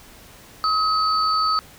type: tone pair together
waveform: sine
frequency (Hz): 1272 / 4526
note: D#6 / C#8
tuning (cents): +38 / +35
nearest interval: octave + minor seventh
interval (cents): 2197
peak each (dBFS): -18 / -24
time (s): 0.64-1.59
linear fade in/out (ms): 0
effects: pink hiss -46 dBFS RMS until 1.78 s